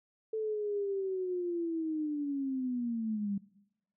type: linear sweep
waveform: sine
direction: down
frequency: 442.1 to 196 Hz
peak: -31 dBFS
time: 0.33-3.38 s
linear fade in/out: 5 ms
effects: noise-tail reverb RT60 0.9 s tail -20 dB re dry